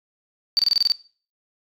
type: tone bursts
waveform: sine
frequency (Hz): 4600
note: D8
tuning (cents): -37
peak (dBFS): -13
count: 8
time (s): 0.57-0.92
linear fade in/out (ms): 0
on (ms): 21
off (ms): 26
effects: noise-tail reverb RT60 0.4 s tail -20 dB re dry + tanh soft clip ceiling -10 dBFS